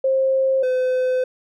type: tone pair in turn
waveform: sine / triangle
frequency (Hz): 531 / 510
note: C5 / C5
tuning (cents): +25 / -44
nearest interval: minor second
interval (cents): 69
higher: first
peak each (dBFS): -15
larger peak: neither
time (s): 0.04-0.63 / 0.63-1.24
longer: second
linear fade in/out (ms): 5
effects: none